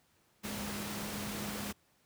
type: tone in noise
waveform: sine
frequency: 206.3 Hz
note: G#3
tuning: 11 cents flat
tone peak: -41 dBFS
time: 0.43-1.73 s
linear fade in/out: 20 ms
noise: pink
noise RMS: -40 dBFS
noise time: 0.43-1.73 s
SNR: -4 dB
effects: pink hiss -70 dBFS RMS until 2.05 s + high-pass 80 Hz 12 dB/octave